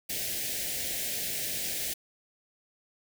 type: band-stop noise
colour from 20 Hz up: white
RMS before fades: -33 dBFS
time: 0.09-1.94 s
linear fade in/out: 10 ms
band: 730 to 1700 Hz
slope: 48 dB/octave
effects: none